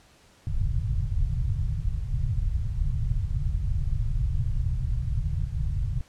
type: low-pass noise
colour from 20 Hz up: pink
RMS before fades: -26 dBFS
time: 0.47-6.01 s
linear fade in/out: 2 ms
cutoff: 140 Hz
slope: 48 dB/octave
effects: pink hiss -57 dBFS RMS until 6.08 s + low-pass 9000 Hz 12 dB/octave